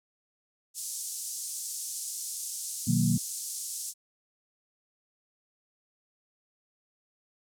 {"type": "band-pass noise", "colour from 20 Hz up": "pink", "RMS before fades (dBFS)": -37, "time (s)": [0.74, 3.94], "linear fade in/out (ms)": 50, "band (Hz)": [6100, 11000], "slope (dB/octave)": 24}
{"type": "chord", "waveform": "sine", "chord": "B major seventh", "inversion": "none", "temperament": "equal", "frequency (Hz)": [123.47, 155.56, 185, 233.1], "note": ["B2", "D#3", "F#3", "A#3"], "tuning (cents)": [0, 0, 0, 0], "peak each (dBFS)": -28, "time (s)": [2.87, 3.18], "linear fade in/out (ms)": 10}
{"effects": []}